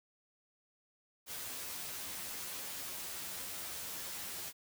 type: noise with comb filter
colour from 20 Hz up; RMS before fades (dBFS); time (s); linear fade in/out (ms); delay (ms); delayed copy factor
white; -43; 1.26-4.53; 50; 11; +0.95
effects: none